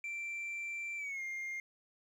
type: tone with pitch glide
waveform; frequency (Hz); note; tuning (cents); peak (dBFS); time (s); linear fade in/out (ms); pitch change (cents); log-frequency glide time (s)
sine; 2349 to 2117; D7 to C7; 0 to +20; -35; 0.04-1.6; 2; -180; 0.97-1.22
effects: tanh soft clip ceiling -37 dBFS + 11-bit